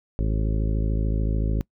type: harmonic tone with a mistuned harmonic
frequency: 53.6 Hz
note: A1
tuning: 45 cents flat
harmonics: 1 / 2 / 3 / 4 / 5 / 6 / 7 / 8 / 10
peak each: -22 / -28 / -32 / -34 / -36 / -38 / -39 / -40 / -42 dBFS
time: 0.19-1.61 s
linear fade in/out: 0 ms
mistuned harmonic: 10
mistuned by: +28 cents
effects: noise-tail reverb RT60 0.1 s tail -24 dB re dry